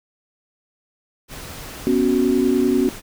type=noise; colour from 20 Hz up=pink; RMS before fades=-35 dBFS; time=1.28-3.02 s; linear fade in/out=50 ms
type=chord; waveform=sine; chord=B suspended second; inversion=none; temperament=equal; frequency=246.9 / 277.2 / 370 Hz; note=B3 / C#4 / F#4; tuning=0 / 0 / 0 cents; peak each=-19 dBFS; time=1.87-2.89 s; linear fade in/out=0 ms
effects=none